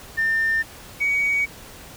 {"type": "tone pair in turn", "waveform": "sine", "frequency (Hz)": [1800, 2254], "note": ["A6", "C#7"], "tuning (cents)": [39, 28], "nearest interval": "major third", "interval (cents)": 389, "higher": "second", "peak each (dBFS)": -17, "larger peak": "neither", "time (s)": [[0.17, 0.63], [1, 1.46]], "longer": "neither", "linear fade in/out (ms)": 20, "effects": ["tanh soft clip ceiling -14 dBFS", "pink hiss -42 dBFS RMS until 1.96 s"]}